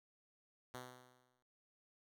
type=tone with exponential decay; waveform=5% pulse; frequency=126 Hz; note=B2; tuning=35 cents sharp; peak=-34 dBFS; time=0.74-1.43 s; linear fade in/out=2 ms; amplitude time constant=150 ms; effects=none